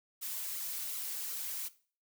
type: noise with flanger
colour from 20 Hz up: blue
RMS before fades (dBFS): -39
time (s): 0.21-1.69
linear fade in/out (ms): 20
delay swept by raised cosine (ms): 1.1 to 5.9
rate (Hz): 2.7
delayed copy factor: -0.75
effects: noise-tail reverb RT60 0.4 s tail -17 dB re dry